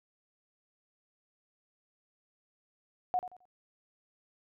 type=tone with echo; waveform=sine; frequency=729 Hz; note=F#5; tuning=26 cents flat; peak=-26 dBFS; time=3.14-3.19 s; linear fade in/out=0 ms; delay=88 ms; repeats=3; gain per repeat=-12 dB; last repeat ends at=3.454 s; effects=none